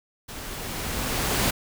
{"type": "noise with level ramp", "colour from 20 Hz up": "pink", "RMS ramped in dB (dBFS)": [-38, -22], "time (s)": [0.28, 1.51], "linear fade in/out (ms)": 10, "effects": []}